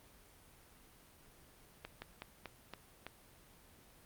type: slowing click train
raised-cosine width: 0.3 ms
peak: -28 dBFS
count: 6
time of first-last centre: 1.85-3.066 s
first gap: 170 ms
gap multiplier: 1.18
effects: pink hiss -62 dBFS RMS until 4.05 s + Opus 32 kbps